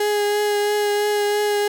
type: tone with vibrato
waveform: 35% pulse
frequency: 414.3 Hz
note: G#4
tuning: 4 cents flat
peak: -16 dBFS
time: 0-1.68 s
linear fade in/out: 5 ms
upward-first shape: triangle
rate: 3 Hz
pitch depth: 17 cents each way
effects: none